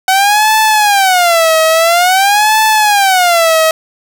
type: tone with vibrato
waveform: sawtooth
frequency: 747 Hz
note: F#5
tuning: 16 cents sharp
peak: -3 dBFS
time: 0.08-3.71 s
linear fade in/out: 2 ms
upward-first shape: sine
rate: 0.49 Hz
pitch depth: 270 cents each way
effects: none